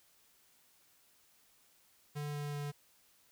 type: tone with pitch steps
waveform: square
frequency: 146.83 / 145.98 / 145.14 Hz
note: D3 / D3 / D3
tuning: 0 / -10 / -20 cents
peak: -38 dBFS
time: 2.15-2.72 s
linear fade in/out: 20 ms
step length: 190 ms
effects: white hiss -68 dBFS RMS until 3.31 s